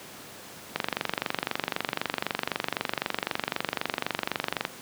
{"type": "click train", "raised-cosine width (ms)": 0.3, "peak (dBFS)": -9, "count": 94, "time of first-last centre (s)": [0.76, 4.651], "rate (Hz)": 23.9, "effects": ["pink hiss -44 dBFS RMS until 4.81 s", "high-pass 150 Hz 12 dB/octave"]}